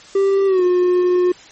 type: tone with pitch glide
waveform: triangle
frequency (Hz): 392 to 359.5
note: G4 to F#4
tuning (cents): 0 to -50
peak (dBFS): -10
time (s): 0.15-1.32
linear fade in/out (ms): 5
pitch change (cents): -150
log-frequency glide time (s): 0.46-0.63
effects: white hiss -42 dBFS RMS until 1.51 s + MP3 32 kbps